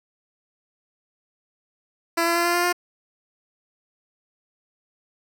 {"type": "tone with pitch steps", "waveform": "10% pulse", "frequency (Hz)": [335.8, 339.3, 342.9, 346.4, 350.1, 353.7], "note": ["E4", "F4", "F4", "F4", "F4", "F4"], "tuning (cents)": [32, -50, -32, -14, 4, 22], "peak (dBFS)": -11, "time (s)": [2.17, 2.728], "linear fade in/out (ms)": 10, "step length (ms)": 93, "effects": []}